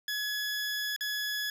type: tone with dropouts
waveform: 20% pulse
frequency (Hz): 1692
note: G#6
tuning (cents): +32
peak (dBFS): -26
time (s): 0.08-1.5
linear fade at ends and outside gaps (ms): 2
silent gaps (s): 0.963-1.008
effects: none